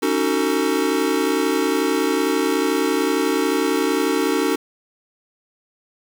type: chord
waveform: square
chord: D# half-diminished seventh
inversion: third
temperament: just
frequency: 280 / 311.1 / 373.4 / 448 Hz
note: C#4 / D#4 / F#4 / A4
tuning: +18 / 0 / +16 / +31 cents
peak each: -24 dBFS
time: 0.02-4.56 s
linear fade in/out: 10 ms
effects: 7-bit